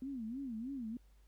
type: tone with vibrato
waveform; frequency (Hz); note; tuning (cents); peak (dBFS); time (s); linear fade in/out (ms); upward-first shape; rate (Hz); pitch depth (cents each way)
sine; 246.9; B3; 0; -39; 0.02-0.97; 2; sine; 3.2; 220
effects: added 50 Hz sine -61 dBFS peak until 1.27 s + pink hiss -75 dBFS RMS until 1.27 s